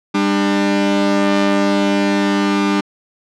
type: tone pair together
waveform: sawtooth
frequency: 199.6 / 299.2 Hz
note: G3 / D4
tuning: +32 / +32 cents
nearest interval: perfect fifth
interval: 700 cents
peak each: -12 dBFS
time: 0.14-2.81 s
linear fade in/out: 10 ms
effects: low-pass 5000 Hz 12 dB/octave